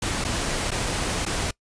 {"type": "noise with dropouts", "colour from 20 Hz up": "pink", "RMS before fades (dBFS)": -26, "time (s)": [0.02, 1.51], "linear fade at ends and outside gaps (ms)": 5, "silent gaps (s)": [[0.242, 0.247], [0.707, 0.715], [1.253, 1.262]], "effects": ["noise-tail reverb RT60 0.1 s tail -23 dB re dry", "resampled to 22050 Hz"]}